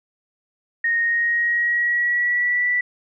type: tone with pitch glide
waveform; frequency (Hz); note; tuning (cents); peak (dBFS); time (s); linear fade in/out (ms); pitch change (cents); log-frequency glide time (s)
sine; 1859 to 1965; A#6 to B6; -5 to -9; -17; 0.84-2.81; 5; +96; 1.01-2.68
effects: none